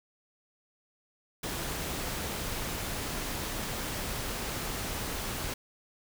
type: noise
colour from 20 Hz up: pink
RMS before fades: -35 dBFS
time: 1.43-5.54 s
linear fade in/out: 5 ms
effects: none